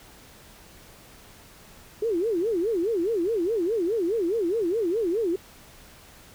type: tone with vibrato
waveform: sine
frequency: 393.9 Hz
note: G4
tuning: 8 cents sharp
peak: -22 dBFS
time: 2.02-5.36 s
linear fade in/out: 5 ms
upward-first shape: sine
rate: 4.8 Hz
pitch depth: 300 cents each way
effects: pink hiss -50 dBFS RMS until 6.34 s